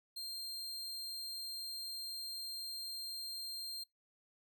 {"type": "tone", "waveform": "40% pulse", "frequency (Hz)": 4186, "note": "C8", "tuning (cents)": 0, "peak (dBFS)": -40, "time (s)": [0.16, 3.84], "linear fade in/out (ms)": 10, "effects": ["noise-tail reverb RT60 0.2 s tail -26 dB re dry"]}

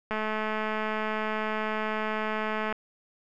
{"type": "click train", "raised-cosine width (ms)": 0.5, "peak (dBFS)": -16, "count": 566, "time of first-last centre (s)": [0.11, 2.726], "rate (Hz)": 216, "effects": []}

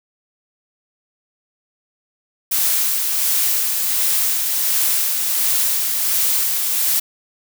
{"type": "noise with tremolo", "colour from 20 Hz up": "blue", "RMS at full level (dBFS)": -17, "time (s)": [2.51, 7], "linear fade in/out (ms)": 10, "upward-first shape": "sine", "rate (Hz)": 1.4, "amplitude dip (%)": 30, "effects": []}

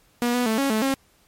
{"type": "tone with pitch steps", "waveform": "sawtooth", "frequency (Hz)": [240.8, 246, 220.7, 275.4, 217.7, 270.2], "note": ["B3", "B3", "A3", "C#4", "A3", "C#4"], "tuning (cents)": [-44, -7, 5, -11, -18, -44], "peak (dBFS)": -16, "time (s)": [0.22, 0.94], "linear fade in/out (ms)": 0, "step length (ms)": 120, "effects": ["pink hiss -60 dBFS RMS until 1.27 s", "MP3 64 kbps"]}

